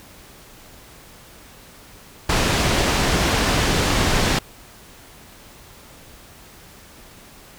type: low-pass noise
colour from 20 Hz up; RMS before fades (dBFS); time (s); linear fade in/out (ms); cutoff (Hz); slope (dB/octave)
pink; -19; 2.29-4.39; 5; 6500; 12
effects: pink hiss -45 dBFS RMS until 7.58 s